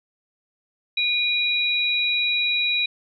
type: tone pair together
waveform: sine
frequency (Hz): 2441 / 3880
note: D#7 / B7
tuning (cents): -34 / -31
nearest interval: minor sixth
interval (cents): 803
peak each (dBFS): -22 / -22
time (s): 0.97-2.86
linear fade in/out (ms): 5
effects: none